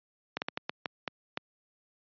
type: slowing click train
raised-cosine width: 0.3 ms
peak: -15 dBFS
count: 8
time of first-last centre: 0.37-1.374 s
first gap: 49 ms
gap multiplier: 1.35
effects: high-pass 150 Hz 12 dB/octave + resampled to 11025 Hz